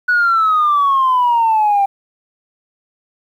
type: exponential sweep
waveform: sine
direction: down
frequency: 1480 to 784 Hz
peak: -9 dBFS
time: 0.08-1.86 s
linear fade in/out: 10 ms
effects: tanh soft clip ceiling -7 dBFS + 8-bit